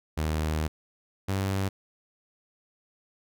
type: tone pair in turn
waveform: sawtooth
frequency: 77.78 / 96.97 Hz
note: D#2 / G2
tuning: 0 / -18 cents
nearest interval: major third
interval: 382 cents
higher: second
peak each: -22 dBFS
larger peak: neither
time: 0.17-0.68 / 1.28-1.69 s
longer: first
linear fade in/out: 10 ms
effects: none